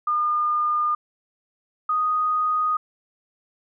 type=tone pair in turn; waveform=sine; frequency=1213 / 1242.8 Hz; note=D#6 / D#6; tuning=-44 / -2 cents; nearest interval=unison; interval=42 cents; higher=second; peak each=-19 dBFS; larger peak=neither; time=0.07-0.95 / 1.89-2.77 s; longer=neither; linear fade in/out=5 ms; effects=none